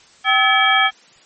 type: tone cluster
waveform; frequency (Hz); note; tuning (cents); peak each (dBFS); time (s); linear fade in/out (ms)
sine; 774 / 1293 / 1720 / 2293 / 3230; G5 / E6 / A6 / D7 / G#7; -22 / -34 / -40 / -42 / -49; -18; 0.24-0.91; 50
effects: white hiss -49 dBFS RMS until 1.25 s + MP3 32 kbps